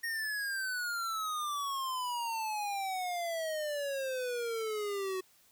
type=exponential sweep; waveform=square; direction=down; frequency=1864.7 to 370 Hz; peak=-34 dBFS; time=0.03-5.21 s; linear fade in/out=10 ms; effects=white hiss -65 dBFS RMS until 5.51 s